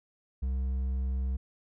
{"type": "tone with hard clipping", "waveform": "triangle", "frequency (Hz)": 65.2, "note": "C2", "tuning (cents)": -5, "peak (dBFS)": -29, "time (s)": [0.42, 1.37], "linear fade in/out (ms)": 10, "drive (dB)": 7, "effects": []}